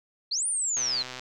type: linear two-way sweep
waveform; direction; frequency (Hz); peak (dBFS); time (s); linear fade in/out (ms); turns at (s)
sine; up then down; 3969 to 9470 to 3969; -25; 0.31-1.03; 10; 0.47
type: click train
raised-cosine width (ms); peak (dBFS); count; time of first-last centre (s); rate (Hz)
0.2; -20; 55; 0.77-1.195; 127
effects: none